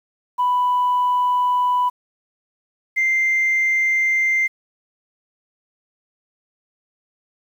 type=tone pair in turn; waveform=sine; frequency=990 / 2090 Hz; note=B5 / C7; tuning=+4 / -2 cents; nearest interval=octave + minor second; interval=1294 cents; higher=second; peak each=-14 dBFS; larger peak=neither; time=0.38-1.9 / 2.96-4.48 s; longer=neither; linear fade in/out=20 ms; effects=tanh soft clip ceiling -12 dBFS + 8-bit